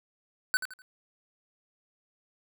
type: tone with echo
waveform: square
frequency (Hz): 1509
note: F#6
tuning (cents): +34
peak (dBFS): -23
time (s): 0.54-0.57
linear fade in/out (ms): 0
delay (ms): 83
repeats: 3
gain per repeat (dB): -10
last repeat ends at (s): 0.819
effects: none